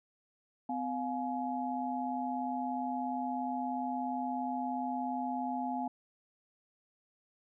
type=tone cluster; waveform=sine; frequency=254.2 / 706 / 843 Hz; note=C4 / F5 / G#5; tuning=-50 / +19 / +26 cents; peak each=-36 / -38 / -37 dBFS; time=0.69-5.88 s; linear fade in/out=5 ms; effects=none